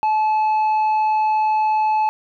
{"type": "tone with tanh clipping", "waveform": "sine", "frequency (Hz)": 863, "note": "A5", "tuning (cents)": -34, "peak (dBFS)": -16, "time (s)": [0.03, 2.09], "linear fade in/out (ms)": 0, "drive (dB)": 4, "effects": []}